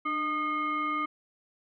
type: tone with frequency modulation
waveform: sine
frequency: 1225 Hz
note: D#6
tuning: 27 cents flat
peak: -27 dBFS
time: 0.05-1.06 s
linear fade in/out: 10 ms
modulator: 925 Hz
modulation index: 0.83
effects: none